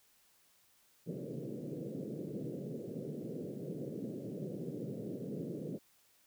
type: band-pass noise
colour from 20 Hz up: pink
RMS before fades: -42 dBFS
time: 1.06-5.79 s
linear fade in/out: 20 ms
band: 130 to 520 Hz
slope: 48 dB/octave
effects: white hiss -69 dBFS RMS until 6.26 s